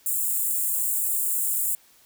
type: high-pass noise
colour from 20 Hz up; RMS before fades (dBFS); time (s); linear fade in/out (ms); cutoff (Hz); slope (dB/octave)
white; -25; 0.06-1.75; 2; 7200; 96
effects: white hiss -57 dBFS RMS until 2.05 s